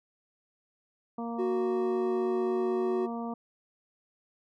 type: harmonic tone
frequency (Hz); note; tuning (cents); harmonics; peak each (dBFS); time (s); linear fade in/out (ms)
233.1; A#3; 0; 1 / 2 / 3 / 4 / 5; -34 / -41 / -40 / -43 / -45; 1.18-3.34; 5
type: tone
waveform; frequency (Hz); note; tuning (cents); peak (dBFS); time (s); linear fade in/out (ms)
triangle; 370; F#4; 0; -25; 1.38-3.07; 20
effects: none